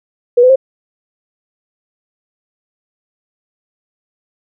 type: tone with pitch steps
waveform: sine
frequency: 484.1 / 507 / 531 Hz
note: B4 / B4 / C5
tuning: -35 / +45 / +25 cents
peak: -4 dBFS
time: 0.37-0.559 s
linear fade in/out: 10 ms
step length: 63 ms
effects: none